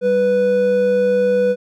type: tone pair together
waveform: triangle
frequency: 195.46 / 493.9 Hz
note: G3 / B4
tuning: -5 / 0 cents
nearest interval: octave + major third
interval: 1605 cents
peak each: -21 / -11 dBFS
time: 0.01-1.56 s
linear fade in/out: 50 ms
effects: none